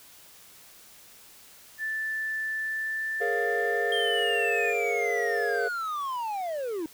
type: tone with pitch glide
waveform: sine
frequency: 1760 to 1782.5 Hz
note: A6 to A6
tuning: 0 to +22 cents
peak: -28 dBFS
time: 1.78-4.74 s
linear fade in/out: 50 ms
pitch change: +22 cents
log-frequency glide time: 2.59-3.92 s
type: chord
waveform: triangle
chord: Bb minor seventh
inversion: third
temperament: equal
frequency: 415.3 / 466.2 / 554.4 / 698.5 Hz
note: Ab4 / Bb4 / Db5 / F5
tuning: 0 / 0 / 0 / 0 cents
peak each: -29 / -28 / -34 / -30 dBFS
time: 3.2-5.69 s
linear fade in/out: 20 ms
type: linear sweep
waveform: triangle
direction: down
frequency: 3205 to 302.3 Hz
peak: -27 dBFS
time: 3.92-6.86 s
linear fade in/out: 2 ms
effects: white hiss -52 dBFS RMS until 6.93 s